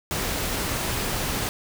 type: noise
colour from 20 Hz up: pink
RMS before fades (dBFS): -27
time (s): 0.11-1.49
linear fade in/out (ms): 0
effects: none